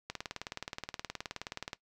click train, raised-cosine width 0.2 ms, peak -20 dBFS, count 32, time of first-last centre 0.1-1.732 s, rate 19 Hz, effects noise-tail reverb RT60 0.1 s tail -18 dB re dry

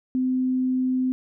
sine tone, 256.6 Hz, C4, 34 cents flat, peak -20 dBFS, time 0.15-1.12 s, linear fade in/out 0 ms, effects none

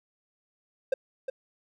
triangle tone with echo, 526 Hz, C5, 9 cents sharp, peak -19 dBFS, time 0.92-0.94 s, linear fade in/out 5 ms, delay 360 ms, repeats 1, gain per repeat -8 dB, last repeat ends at 1.3 s, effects none

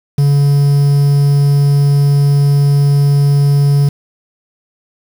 triangle tone with quantisation, 142 Hz, C#3, 42 cents sharp, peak -5 dBFS, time 0.18-3.89 s, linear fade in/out 5 ms, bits 5, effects none

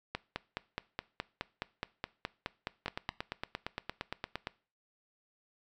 two click trains, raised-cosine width 0.3 ms, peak -19 / -18 dBFS, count 15 / 15, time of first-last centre 2.86-4.471 / 0.15-3.091 s, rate 8.69 / 4.76 Hz, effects noise-tail reverb RT60 0.4 s tail -21 dB re dry

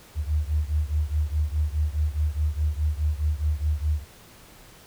sine beating tone pair, 74 / 78.8 Hz, D2 / D#2, +14 / +23 cents, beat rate 4.8 Hz, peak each -24 / -26 dBFS, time 0.15-4.05 s, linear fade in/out 50 ms, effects pink hiss -50 dBFS RMS until 4.86 s

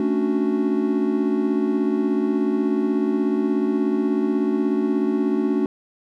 triangle chord, D major seventh, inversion second, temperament equal, 220 / 277.2 / 293.7 / 370 Hz, A3 / C#4 / D4 / F#4, 0 / 0 / 0 / 0 cents, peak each -22 dBFS, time 0-5.66 s, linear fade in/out 2 ms, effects none

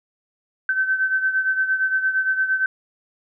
sine beating tone pair, 1535 / 1543.7 Hz, G6 / G6, -37 / -27 cents, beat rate 8.7 Hz, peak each -19 / -25 dBFS, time 0.69-2.66 s, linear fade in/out 2 ms, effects none

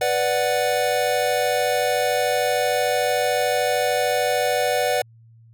square chord, B minor, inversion none, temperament equal, 493.9 / 587.3 / 740 Hz, B4 / D5 / F#5, 0 / 0 / 0 cents, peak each -24 dBFS, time 0.01-5.02 s, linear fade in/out 5 ms, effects added 114 Hz sine -47 dBFS peak until 5.53 s

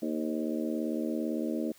harmonic tone with a mistuned harmonic, 77.78 Hz, D#2, in tune, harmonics 3 / 4 / 5 / 6 / 7 / 8, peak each -33 / -33 / -39 / -44 / -40 / -41 dBFS, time 0.02-1.72 s, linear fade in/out 5 ms, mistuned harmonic 7, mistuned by -28 cents, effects white hiss -59 dBFS RMS until 1.78 s

